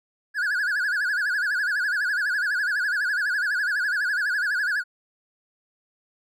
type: tone with vibrato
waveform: triangle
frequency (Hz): 1568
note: G6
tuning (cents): 0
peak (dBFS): -20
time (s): 0.34-4.84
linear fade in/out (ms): 50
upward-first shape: sine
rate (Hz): 12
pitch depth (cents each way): 160
effects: none